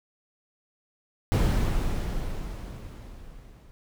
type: noise with level ramp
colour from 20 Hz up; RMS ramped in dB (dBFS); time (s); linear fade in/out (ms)
brown; -20 to -50; 1.32-3.71; 0
effects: none